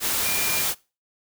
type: tone in noise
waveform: sine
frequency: 2395 Hz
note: D7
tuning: 33 cents sharp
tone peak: -30 dBFS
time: 0.22-0.65 s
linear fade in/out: 50 ms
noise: white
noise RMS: -24 dBFS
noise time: 0-0.75 s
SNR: -9 dB
effects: noise-tail reverb RT60 0.3 s tail -22 dB re dry